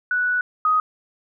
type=tone pair in turn; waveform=sine; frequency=1477 / 1252.5 Hz; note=F#6 / D#6; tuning=-3 / +11 cents; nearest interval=minor third; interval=286 cents; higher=first; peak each=-18 / -15 dBFS; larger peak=second; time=0.11-0.41 / 0.65-0.8 s; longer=first; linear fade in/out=2 ms; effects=none